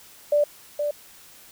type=tone with echo; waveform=sine; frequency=587.3 Hz; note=D5; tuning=in tune; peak=-16 dBFS; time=0.32-0.44 s; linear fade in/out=5 ms; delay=470 ms; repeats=1; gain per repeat=-6 dB; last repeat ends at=0.91 s; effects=white hiss -49 dBFS RMS until 1.51 s